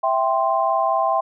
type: chord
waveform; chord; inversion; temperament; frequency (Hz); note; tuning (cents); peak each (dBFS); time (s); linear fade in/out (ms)
sine; C major; first; equal; 659.3 / 784 / 1046.5; E5 / G5 / C6; 0 / 0 / 0; -21; 0.03-1.21; 10
effects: none